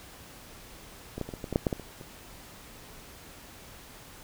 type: clicks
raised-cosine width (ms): 2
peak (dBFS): -22 / -18 / -24 / -23 / -22 / -18 / -9 / -11 / -15 / -27 / -29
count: 11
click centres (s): 1.18 / 1.213 / 1.29 / 1.338 / 1.442 / 1.527 / 1.559 / 1.668 / 1.728 / 1.797 / 2.012
effects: pink hiss -49 dBFS RMS until 4.23 s